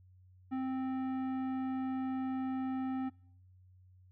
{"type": "tone with tanh clipping", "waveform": "triangle", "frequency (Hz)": 261.6, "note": "C4", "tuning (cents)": 0, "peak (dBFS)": -35, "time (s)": [0.51, 3.1], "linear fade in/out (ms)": 20, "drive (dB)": 17, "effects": ["noise-tail reverb RT60 0.7 s tail -25 dB re dry", "added 92 Hz sine -58 dBFS peak until 4.11 s"]}